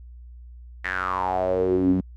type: tone with band-pass filter sweep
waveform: sawtooth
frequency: 92.8 Hz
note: F#2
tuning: 6 cents sharp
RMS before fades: -23 dBFS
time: 0.84-2.01 s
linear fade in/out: 10 ms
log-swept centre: 1900 to 220 Hz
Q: 7.5
effects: added 60 Hz sine -40 dBFS peak until 2.16 s